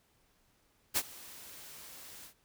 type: noise with ADSR envelope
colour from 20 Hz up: white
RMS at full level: -28 dBFS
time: 0.94-2.34 s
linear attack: 30 ms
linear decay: 51 ms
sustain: -22 dB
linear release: 97 ms
effects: pink hiss -71 dBFS RMS until 2.44 s